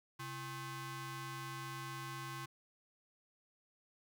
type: ring-modulated tone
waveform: sawtooth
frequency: 470.1 Hz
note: A#4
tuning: 15 cents sharp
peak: -36 dBFS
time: 0.19-2.46 s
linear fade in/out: 10 ms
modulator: 603 Hz
effects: none